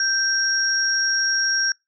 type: tone pair together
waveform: sine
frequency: 1568 / 5596 Hz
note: G6 / F8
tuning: 0 / +3 cents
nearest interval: octave + minor seventh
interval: 2203 cents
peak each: -21 dBFS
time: 0-1.72 s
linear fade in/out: 2 ms
effects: noise-tail reverb RT60 0.2 s tail -26 dB re dry